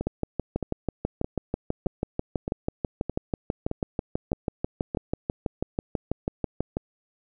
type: two click trains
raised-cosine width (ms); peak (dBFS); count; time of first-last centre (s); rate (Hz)
2; -12 / -15; 42 / 9; 0.07-6.769 / 0.01-4.948; 6.12 / 1.62
effects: none